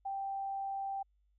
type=tone; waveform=sine; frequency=784 Hz; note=G5; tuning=in tune; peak=-35 dBFS; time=0.05-1.03 s; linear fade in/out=10 ms; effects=added 50 Hz sine -69 dBFS peak until 1.38 s